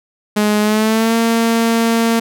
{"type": "tone with pitch glide", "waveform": "sawtooth", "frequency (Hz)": [210, 229], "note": ["G#3", "A#3"], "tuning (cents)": [19, -31], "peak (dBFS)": -8, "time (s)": [0.36, 2.2], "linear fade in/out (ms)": 10, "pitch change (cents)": 150, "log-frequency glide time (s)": [0.61, 1.15], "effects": []}